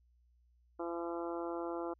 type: harmonic tone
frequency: 170 Hz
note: F3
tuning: 46 cents flat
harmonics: 2 / 3 / 4 / 5 / 6 / 7 / 8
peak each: -39 / -43 / -45 / -47 / -49 / -50 / -51 dBFS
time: 0.79-1.94 s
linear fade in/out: 10 ms
effects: added 60 Hz sine -66 dBFS peak until 1.99 s